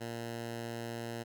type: tone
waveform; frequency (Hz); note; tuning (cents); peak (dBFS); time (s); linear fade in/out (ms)
10% pulse; 116.54; A#2; 0; -30; 0-1.24; 20
effects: none